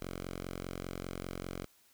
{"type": "tone", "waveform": "5% pulse", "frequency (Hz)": 45.04, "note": "F#1", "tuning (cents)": -46, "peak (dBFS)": -28, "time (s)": [0, 1.66], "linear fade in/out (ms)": 20, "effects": ["white hiss -66 dBFS RMS until 1.93 s"]}